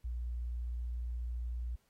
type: tone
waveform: sine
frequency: 59.7 Hz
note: A#1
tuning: 42 cents sharp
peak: -35 dBFS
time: 0.04-1.76 s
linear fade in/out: 10 ms
effects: pink hiss -75 dBFS RMS until 1.89 s + AAC 48 kbps